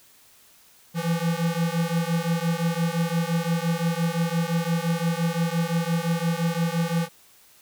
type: beating tone pair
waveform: square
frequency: 164.81 / 170.61 Hz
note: E3 / F3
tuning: 0 / -40 cents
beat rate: 5.8 Hz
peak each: -26 / -26 dBFS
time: 0.94-7.09 s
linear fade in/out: 50 ms
effects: white hiss -55 dBFS RMS until 7.61 s